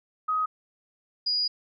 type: tone pair in turn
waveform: sine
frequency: 1259 / 4893 Hz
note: D#6 / D#8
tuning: +20 / -30 cents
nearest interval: 2 octaves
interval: 2350 cents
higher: second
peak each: -23 dBFS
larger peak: neither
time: 0.28-0.46 / 1.26-1.48 s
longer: second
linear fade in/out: 10 ms
effects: none